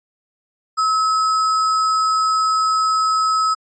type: tone with sample-and-hold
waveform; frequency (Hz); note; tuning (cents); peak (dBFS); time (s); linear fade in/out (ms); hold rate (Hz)
sine; 1291; E6; -37; -14; 0.77-3.55; 20; 6300
effects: resampled to 16000 Hz